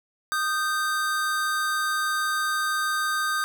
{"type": "tone pair together", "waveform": "square", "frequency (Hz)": [1232, 1558.3], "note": ["D#6", "G6"], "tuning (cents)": [-17, -11], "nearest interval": "major third", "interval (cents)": 406, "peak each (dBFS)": -27, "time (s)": [0.32, 3.44], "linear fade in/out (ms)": 0, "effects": []}